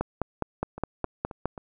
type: two click trains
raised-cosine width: 1 ms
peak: -24 / -12 dBFS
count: 4 / 8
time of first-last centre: 0.78-1.578 / 0.01-1.456 s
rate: 3.76 / 4.84 Hz
effects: none